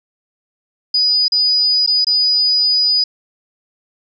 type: tone with dropouts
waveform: sine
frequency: 4948 Hz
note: D#8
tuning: 10 cents flat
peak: -11 dBFS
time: 0.94-3.04 s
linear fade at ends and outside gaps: 5 ms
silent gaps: 1.282-1.32 / 1.864-1.874 / 2.046-2.068 s
effects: none